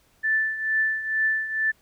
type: tone with tremolo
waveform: sine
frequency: 1760 Hz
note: A6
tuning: in tune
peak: -18 dBFS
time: 0.23-1.72 s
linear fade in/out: 20 ms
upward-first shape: triangle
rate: 2.2 Hz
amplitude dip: 75%
effects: pink hiss -62 dBFS RMS until 1.81 s